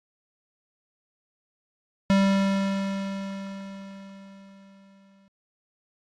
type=tone with exponential decay; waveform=square; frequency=195.6 Hz; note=G3; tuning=4 cents flat; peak=-17 dBFS; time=2.1-5.28 s; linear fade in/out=0 ms; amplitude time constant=690 ms; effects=low-pass 5000 Hz 12 dB/octave + AAC 64 kbps